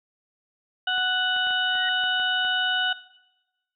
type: harmonic tone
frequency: 740 Hz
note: F#5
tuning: in tune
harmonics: 1 / 2 / 4 / 5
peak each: -30 / -25 / -26 / -35 dBFS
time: 0.87-2.93 s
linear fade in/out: 5 ms
type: clicks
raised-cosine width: 0.5 ms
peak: -27 dBFS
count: 8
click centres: 0.981 / 1.364 / 1.47 / 1.507 / 1.754 / 2.038 / 2.199 / 2.45 s
type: tone with exponential growth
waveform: sine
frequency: 1884 Hz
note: A#6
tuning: 18 cents sharp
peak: -30 dBFS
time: 1.57-1.89 s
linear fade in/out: 2 ms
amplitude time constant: 69 ms
effects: noise-tail reverb RT60 1.0 s tail -18 dB re dry